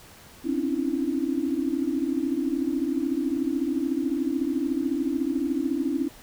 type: tone cluster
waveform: sine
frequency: 262.1 / 275.9 / 296 / 332.2 Hz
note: C4 / C#4 / D4 / E4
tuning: +3 / -8 / +14 / +13 cents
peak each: -29 dBFS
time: 0.44-6.09 s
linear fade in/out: 20 ms
effects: pink hiss -49 dBFS RMS until 6.22 s